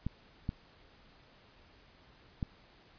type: clicks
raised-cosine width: 5 ms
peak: -21 dBFS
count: 3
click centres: 0.066 / 0.491 / 2.428 s
effects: pink hiss -61 dBFS RMS until 2.98 s + resampled to 11025 Hz